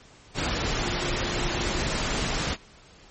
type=tone in noise; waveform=sine; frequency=352.7 Hz; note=F4; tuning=17 cents sharp; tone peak=-35 dBFS; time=0.77-1.83 s; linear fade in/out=50 ms; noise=pink; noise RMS=-27 dBFS; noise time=0.34-2.57 s; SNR=-11 dB; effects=pink hiss -52 dBFS RMS until 3.1 s + MP3 32 kbps